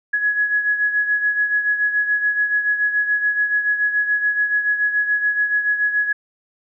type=beating tone pair; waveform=sine; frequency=1679 / 1686 Hz; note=G#6 / G#6; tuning=+18 / +26 cents; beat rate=7 Hz; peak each=-17 / -24 dBFS; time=0.13-6.13 s; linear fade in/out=10 ms; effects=none